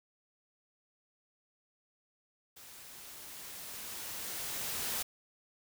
white noise with level ramp, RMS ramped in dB -53 to -35 dBFS, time 2.56-5.03 s, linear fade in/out 10 ms, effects none

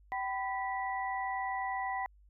sine tone cluster, 770 / 998 / 1959 Hz, G5 / B5 / B6, -31 / +18 / -15 cents, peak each -35 / -38 / -39 dBFS, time 0.12-2.06 s, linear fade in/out 0 ms, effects added 50 Hz sine -58 dBFS peak until 2.29 s

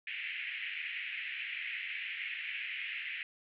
pink band-pass noise, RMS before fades -40 dBFS, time 0.07-3.23 s, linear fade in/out 2 ms, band 1900 to 2800 Hz, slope 48 dB/octave, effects none

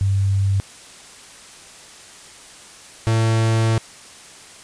sine / 45% pulse tone pair in turn, 98 / 112.47 Hz, G2 / A2, 0 / +38 cents, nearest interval major second, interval 238 cents, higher second, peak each -15 dBFS, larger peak neither, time 0.01-0.6 / 3.07-3.78 s, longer second, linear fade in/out 0 ms, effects white hiss -42 dBFS RMS until 4.63 s + resampled to 22050 Hz

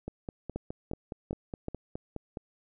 two click trains, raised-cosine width 2 ms, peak -23 / -20 dBFS, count 12 / 4, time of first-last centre 0.08-2.372 / 0.56-1.684 s, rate 4.8 / 2.67 Hz, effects none

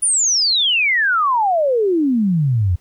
sine exponential sweep, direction down, 9956 to 83.1 Hz, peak -13 dBFS, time 0.02-2.76 s, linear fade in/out 10 ms, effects pink hiss -58 dBFS RMS until 2.8 s

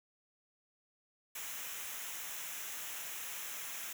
white noise with comb filter, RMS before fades -43 dBFS, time 1.35-3.93 s, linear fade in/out 5 ms, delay 0.22 ms, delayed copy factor -0.65, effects none

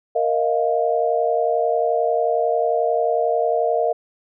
sine chord, Bb suspended fourth, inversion none, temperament equal with one note detuned, 466.2 / 627.3 / 698.5 Hz, Bb4 / Eb5 / F5, 0 / +14 / 0 cents, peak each -21 dBFS, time 0.15-3.93 s, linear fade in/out 10 ms, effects none

